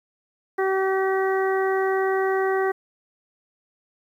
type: harmonic tone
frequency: 383 Hz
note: G4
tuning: 40 cents flat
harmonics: 1 / 2 / 3 / 4 / 5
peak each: -21 / -27 / -31 / -32 / -31 dBFS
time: 0.58-2.72 s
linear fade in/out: 10 ms
effects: 9-bit